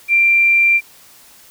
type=tone; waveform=sine; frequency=2366 Hz; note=D7; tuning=12 cents sharp; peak=-9 dBFS; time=0.08-0.81 s; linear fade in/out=50 ms; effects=white hiss -45 dBFS RMS until 1.5 s